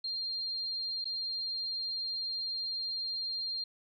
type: tone with dropouts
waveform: sine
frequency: 4196 Hz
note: C8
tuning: 4 cents sharp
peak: -33 dBFS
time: 0.04-3.64 s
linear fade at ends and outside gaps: 5 ms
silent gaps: 1.044-1.054 s
effects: none